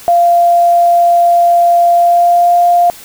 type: tone with pitch glide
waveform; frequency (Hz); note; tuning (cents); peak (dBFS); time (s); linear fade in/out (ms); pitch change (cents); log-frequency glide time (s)
sine; 692 to 699.6; F5 to F5; -16 to +3; -5; 0.08-2.9; 0; +19; 1.94-2.53
effects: white hiss -34 dBFS RMS until 3.04 s